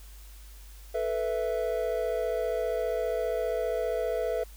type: chord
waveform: triangle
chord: A suspended second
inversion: none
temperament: just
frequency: 440 / 495 / 660 Hz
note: A4 / B4 / E5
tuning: 0 / +4 / +2 cents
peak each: -30 / -29 / -29 dBFS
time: 0.94-4.44 s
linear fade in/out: 10 ms
effects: added 50 Hz sine -45 dBFS peak until 4.56 s + white hiss -55 dBFS RMS until 4.56 s